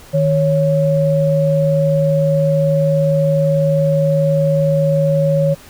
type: tone pair together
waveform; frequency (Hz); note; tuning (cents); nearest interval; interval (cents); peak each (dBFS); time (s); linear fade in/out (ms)
sine; 155.57 / 554.4; D#3 / C#5; 0 / 0; octave + minor seventh; 2200; -14; 0.13-5.55; 20
effects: pink hiss -41 dBFS RMS until 5.69 s